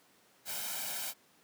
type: noise with comb filter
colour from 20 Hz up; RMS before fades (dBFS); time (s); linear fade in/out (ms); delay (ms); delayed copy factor
white; -38; 0.45-1.14; 50; 1.3; +0.7
effects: pink hiss -65 dBFS RMS until 1.43 s + high-pass 200 Hz 12 dB/octave